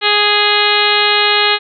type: harmonic tone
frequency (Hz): 415.3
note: G#4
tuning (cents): 0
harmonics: 1 / 2 / 3 / 4 / 5 / 6 / 7 / 8 / 9 / 10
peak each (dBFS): -19 / -19 / -19 / -19 / -19 / -19 / -19 / -19 / -19 / -19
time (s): 0.01-1.59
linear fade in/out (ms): 50
effects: none